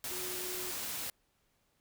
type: tone in noise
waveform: sine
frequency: 364.3 Hz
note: F#4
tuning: 27 cents flat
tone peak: -44 dBFS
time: 0.11-0.71 s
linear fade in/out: 2 ms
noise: white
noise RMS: -39 dBFS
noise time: 0.04-1.1 s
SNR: -8 dB
effects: pink hiss -75 dBFS RMS until 1.8 s